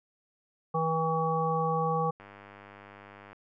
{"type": "harmonic tone", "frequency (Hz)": 161.5, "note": "E3", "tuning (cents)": -35, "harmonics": [1, 3, 5, 7], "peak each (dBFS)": [-31, -31, -31, -31], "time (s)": [0.74, 2.11], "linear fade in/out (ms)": 10}
{"type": "click train", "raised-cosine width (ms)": 0.5, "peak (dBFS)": -33, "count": 114, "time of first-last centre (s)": [2.2, 3.33], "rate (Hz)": 100}
{"effects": []}